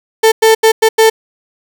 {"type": "tone bursts at uneven times", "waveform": "35% pulse", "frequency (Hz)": 444, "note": "A4", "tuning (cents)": 16, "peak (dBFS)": -3, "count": 5, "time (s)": [[0.23, 0.32], [0.42, 0.55], [0.63, 0.72], [0.82, 0.89], [0.98, 1.1]], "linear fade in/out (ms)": 10, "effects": []}